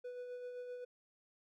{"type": "tone with tremolo", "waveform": "triangle", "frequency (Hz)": 493.9, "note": "B4", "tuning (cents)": 0, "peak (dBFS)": -40, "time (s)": [0.04, 0.85], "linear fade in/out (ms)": 10, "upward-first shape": "sine", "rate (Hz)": 7.7, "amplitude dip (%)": 35, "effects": []}